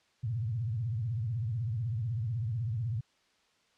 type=tone with vibrato; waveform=sine; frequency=114.1 Hz; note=A#2; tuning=37 cents flat; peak=-30 dBFS; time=0.23-3.01 s; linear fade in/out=10 ms; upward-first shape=triangle; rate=16 Hz; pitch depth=260 cents each way; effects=white hiss -69 dBFS RMS until 3.77 s + low-pass 5000 Hz 12 dB/octave